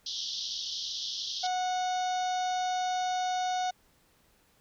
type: band-pass noise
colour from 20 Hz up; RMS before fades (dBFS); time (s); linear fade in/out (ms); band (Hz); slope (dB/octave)
pink; -36; 0.06-1.47; 5; 3100 to 5900; 96
type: harmonic tone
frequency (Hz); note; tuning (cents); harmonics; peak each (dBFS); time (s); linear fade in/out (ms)
734; F#5; -14; 1 / 2 / 3 / 4 / 5 / 6 / 7 / 8 / 9; -28 / -42 / -47 / -48 / -42 / -48 / -51 / -46 / -50; 1.43-3.71; 10
effects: pink hiss -66 dBFS RMS until 4.6 s